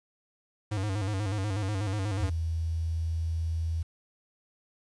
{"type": "tone with vibrato", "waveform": "square", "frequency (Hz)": 100.5, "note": "G2", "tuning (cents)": 44, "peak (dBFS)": -29, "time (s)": [0.71, 2.3], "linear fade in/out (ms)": 10, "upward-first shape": "square", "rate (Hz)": 8.2, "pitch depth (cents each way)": 90}
{"type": "tone", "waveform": "sine", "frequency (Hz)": 81.9, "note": "E2", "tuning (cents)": -11, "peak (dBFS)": -27, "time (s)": [2.2, 3.83], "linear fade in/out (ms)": 10}
{"effects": ["resampled to 22050 Hz", "9-bit"]}